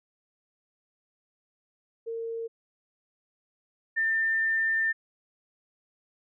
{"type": "tone pair in turn", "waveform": "sine", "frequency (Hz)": [457.3, 1795.7], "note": ["A#4", "A6"], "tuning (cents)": [-33, 35], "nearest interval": "2 octaves", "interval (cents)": 2368, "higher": "second", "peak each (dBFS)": [-31, -23], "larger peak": "second", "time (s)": [[2.06, 2.48], [3.96, 4.93]], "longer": "second", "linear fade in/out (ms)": 20, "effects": []}